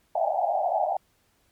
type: band-pass noise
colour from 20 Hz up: white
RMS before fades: -25 dBFS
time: 0.15-0.97 s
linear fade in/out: 5 ms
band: 610 to 820 Hz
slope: 96 dB/octave
effects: pink hiss -67 dBFS RMS until 1.51 s + MP3 96 kbps